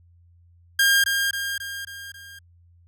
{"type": "tone with echo", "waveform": "sawtooth", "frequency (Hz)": 1610, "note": "G6", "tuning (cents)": 46, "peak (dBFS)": -12, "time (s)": [0.79, 1.04], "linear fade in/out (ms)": 5, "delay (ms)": 270, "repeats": 5, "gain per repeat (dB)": -5, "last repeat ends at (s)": 2.39, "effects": ["added 86 Hz sine -52 dBFS peak until 2.87 s"]}